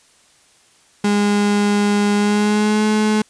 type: tone with pitch glide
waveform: 35% pulse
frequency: 205.2 to 214 Hz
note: G#3 to A3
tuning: -21 to -48 cents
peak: -12 dBFS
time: 1.04-3.22 s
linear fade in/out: 5 ms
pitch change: +73 cents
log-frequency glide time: 2.15-2.85 s
effects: white hiss -53 dBFS RMS until 3.29 s + resampled to 22050 Hz